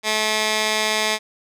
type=tone with band-pass filter; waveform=15% pulse; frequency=215.8 Hz; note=A3; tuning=33 cents flat; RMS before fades=-21 dBFS; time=0.03-1.19 s; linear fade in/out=50 ms; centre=3900 Hz; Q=0.66; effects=none